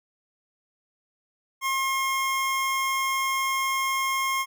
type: tone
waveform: 25% pulse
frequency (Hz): 1072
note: C6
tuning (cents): +42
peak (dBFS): -20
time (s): 1.61-4.46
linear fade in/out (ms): 50
effects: none